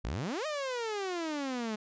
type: exponential two-way sweep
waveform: sawtooth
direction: up then down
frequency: 46.21 to 629 to 209.8 Hz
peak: -29 dBFS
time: 0.04-1.76 s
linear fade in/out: 10 ms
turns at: 0.46 s
effects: resampled to 16000 Hz